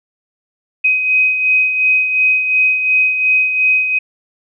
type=beating tone pair; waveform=sine; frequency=2518 / 2520.8 Hz; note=D#7 / D#7; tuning=+20 / +22 cents; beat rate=2.8 Hz; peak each=-11 / -20 dBFS; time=0.84-3.99 s; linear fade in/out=10 ms; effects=none